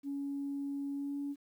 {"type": "tone with pitch glide", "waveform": "sine", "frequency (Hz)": [280.4, 283.5], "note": ["C#4", "C#4"], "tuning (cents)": [20, 39], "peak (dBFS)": -34, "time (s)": [0.03, 1.36], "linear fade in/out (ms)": 50, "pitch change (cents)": 19, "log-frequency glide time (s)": [0.94, 1.18], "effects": ["tanh soft clip ceiling -30 dBFS", "11-bit"]}